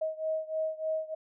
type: beating tone pair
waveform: sine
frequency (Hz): 631 / 634.3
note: D#5 / D#5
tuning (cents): +24 / +33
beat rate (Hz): 3.3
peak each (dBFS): -32 / -34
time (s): 0.01-1.15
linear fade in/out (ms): 10
effects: none